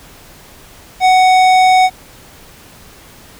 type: tone with tanh clipping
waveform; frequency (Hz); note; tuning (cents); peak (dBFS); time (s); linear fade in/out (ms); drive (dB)
sine; 744; F#5; +9; -8; 1-1.9; 50; 16
effects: pink hiss -40 dBFS RMS until 3.39 s